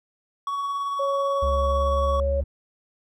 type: tone with tremolo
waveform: triangle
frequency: 1122 Hz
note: C#6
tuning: 21 cents sharp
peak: -22 dBFS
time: 0.47-2.2 s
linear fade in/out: 2 ms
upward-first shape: sine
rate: 18 Hz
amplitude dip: 25%
type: tone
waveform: sine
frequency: 554.4 Hz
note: C#5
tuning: in tune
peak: -23 dBFS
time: 0.99-2.41 s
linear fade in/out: 10 ms
type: tone with pitch glide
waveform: triangle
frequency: 69.3 to 69.94 Hz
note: C#2 to C#2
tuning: 0 to +16 cents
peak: -21 dBFS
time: 1.42-2.44 s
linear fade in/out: 10 ms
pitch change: +16 cents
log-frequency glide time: 1.72-1.84 s
effects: none